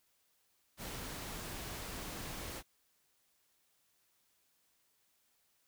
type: noise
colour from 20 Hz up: pink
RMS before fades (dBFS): -44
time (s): 0.77-2.63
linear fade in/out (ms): 50
effects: white hiss -75 dBFS RMS until 5.67 s